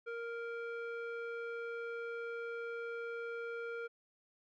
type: tone with low-pass filter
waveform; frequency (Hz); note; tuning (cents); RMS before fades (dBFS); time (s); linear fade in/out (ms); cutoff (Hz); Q
square; 466.2; A#4; 0; -42; 0.06-3.88; 20; 1800; 3.1
effects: none